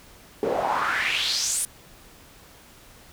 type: noise with band-pass filter sweep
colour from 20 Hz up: pink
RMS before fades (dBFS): -25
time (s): 0.43-1.65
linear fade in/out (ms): 0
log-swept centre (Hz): 440 to 10000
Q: 4.4
effects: pink hiss -50 dBFS RMS until 3.12 s

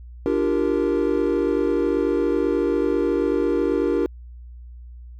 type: chord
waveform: triangle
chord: G minor seventh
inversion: second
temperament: equal with one note detuned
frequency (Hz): 293.7 / 344 / 392 / 466.2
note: D4 / F4 / G4 / Bb4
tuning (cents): 0 / -26 / 0 / 0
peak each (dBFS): -22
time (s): 0.26-4.06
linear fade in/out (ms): 0
effects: added 60 Hz sine -37 dBFS peak until 5.19 s

